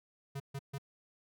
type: tone bursts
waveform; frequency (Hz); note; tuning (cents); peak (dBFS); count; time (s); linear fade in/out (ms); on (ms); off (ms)
square; 138.59; C#3; 0; -38; 3; 0.35-0.783; 10; 51; 140
effects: none